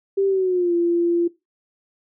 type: tone with pitch glide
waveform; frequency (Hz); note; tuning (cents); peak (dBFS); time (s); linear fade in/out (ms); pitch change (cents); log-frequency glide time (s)
sine; 392 to 343.2; G4 to F4; 0 to -30; -16; 0.17-1.28; 10; -230; 0.27-0.74
effects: noise-tail reverb RT60 0.2 s tail -18 dB re dry